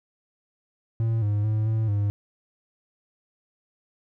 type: tone with pitch steps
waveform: triangle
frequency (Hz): 113.3 / 103.6 / 108 / 110.6 / 102.3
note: A#2 / G#2 / A2 / A2 / G#2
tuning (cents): -49 / -4 / -32 / +9 / -26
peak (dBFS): -19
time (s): 1-2.1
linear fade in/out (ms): 0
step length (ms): 220
effects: none